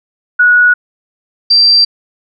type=tone pair in turn; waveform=sine; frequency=1462 / 4702 Hz; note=F#6 / D8; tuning=-21 / +1 cents; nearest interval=octave + minor sixth; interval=2022 cents; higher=second; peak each=-4 dBFS; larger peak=neither; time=0.39-0.74 / 1.5-1.85 s; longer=neither; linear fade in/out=10 ms; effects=none